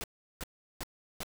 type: noise bursts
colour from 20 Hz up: pink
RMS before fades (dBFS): -38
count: 4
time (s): 0.01-1.232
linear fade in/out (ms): 0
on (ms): 28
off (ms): 370
effects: none